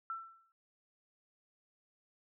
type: tone with exponential decay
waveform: sine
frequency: 1339 Hz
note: E6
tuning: 27 cents sharp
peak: -35 dBFS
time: 0.1-0.52 s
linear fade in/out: 1 ms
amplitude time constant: 90 ms
effects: none